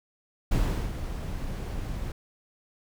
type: noise with ADSR envelope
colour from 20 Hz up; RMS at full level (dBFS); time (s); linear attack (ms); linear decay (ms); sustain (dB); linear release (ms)
brown; -23; 0.51-2.12; 10; 380; -10; 4
effects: none